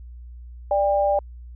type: tone pair together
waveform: sine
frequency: 590 / 800.5 Hz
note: D5 / G5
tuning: +8 / +36 cents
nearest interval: perfect fourth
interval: 528 cents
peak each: -19 / -21 dBFS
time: 0.71-1.19 s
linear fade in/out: 2 ms
effects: added 60 Hz sine -37 dBFS peak until 1.55 s